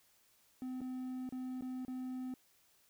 triangle tone with dropouts, 255.7 Hz, C4, 40 cents flat, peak -37 dBFS, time 0.62-2.34 s, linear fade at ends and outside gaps 1 ms, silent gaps 0.807-0.815 / 1.291-1.324 / 1.61-1.622 / 1.85-1.881 s, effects white hiss -70 dBFS RMS until 2.89 s

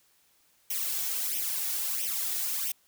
blue noise with flanger, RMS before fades -31 dBFS, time 0.7-2.72 s, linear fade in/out 5 ms, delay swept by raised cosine 0.34 to 2.74 ms, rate 1.5 Hz, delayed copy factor +0.85, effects white hiss -66 dBFS RMS until 2.87 s

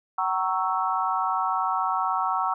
sine chord, F# dominant seventh, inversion none, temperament equal with one note detuned, 756.4 / 932.3 / 1108.7 / 1318.5 Hz, F#5 / A#5 / C#6 / E6, +38 / 0 / 0 / 0 cents, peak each -28 dBFS, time 0.18-2.54 s, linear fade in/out 5 ms, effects none

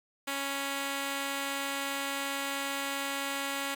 5% pulse tone pair together, 277.2 / 987.8 Hz, C#4 / B5, 0 / 0 cents, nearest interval octave + minor seventh, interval 2200 cents, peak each -21 / -30 dBFS, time 0.27-3.75 s, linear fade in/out 10 ms, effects none

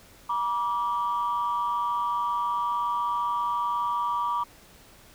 sine tone pair together, 961 / 1166.4 Hz, B5 / D6, -48 / -12 cents, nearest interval minor third, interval 336 cents, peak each -26 dBFS, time 0.29-4.44 s, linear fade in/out 10 ms, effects tanh soft clip ceiling -19 dBFS + pink hiss -53 dBFS RMS until 5.14 s

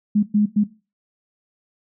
sine tone bursts at uneven times, 208.8 Hz, G#3, 10 cents sharp, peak -13 dBFS, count 3, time 0.15-0.23 / 0.34-0.46 / 0.56-0.64 s, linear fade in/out 10 ms, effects noise-tail reverb RT60 0.3 s tail -17 dB re dry

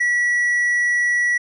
triangle tone, 1939 Hz, B6, 32 cents flat, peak -14 dBFS, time 0-1.38 s, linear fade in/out 10 ms, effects resampled to 24000 Hz

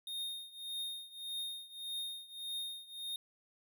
square tone with tremolo, 3691 Hz, A#7, 18 cents flat, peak -37 dBFS, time 0.07-3.16 s, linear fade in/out 2 ms, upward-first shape triangle, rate 1.7 Hz, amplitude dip 90%, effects none

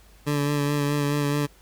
20% pulse tone with vibrato, 145 Hz, D3, 22 cents flat, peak -17 dBFS, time 0.26-1.47 s, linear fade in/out 20 ms, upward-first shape sine, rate 4.7 Hz, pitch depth 23 cents each way, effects added 50 Hz sine -52 dBFS peak until 1.61 s + pink hiss -56 dBFS RMS until 1.61 s

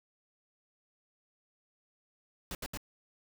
pink noise bursts, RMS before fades -39 dBFS, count 3, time 2.51-2.774 s, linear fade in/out 2 ms, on 40 ms, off 72 ms, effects none

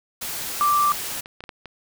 white noise, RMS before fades -30 dBFS, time 0.21-1.21 s, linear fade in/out 10 ms
sine tone, 1174.7 Hz, D6, in tune, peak -16 dBFS, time 0.61-0.92 s, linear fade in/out 0 ms
clicks, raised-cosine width 0.3 ms, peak -21 dBFS, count 6, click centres 1.176 / 1.259 / 1.406 / 1.439 / 1.492 / 1.657 s
effects none

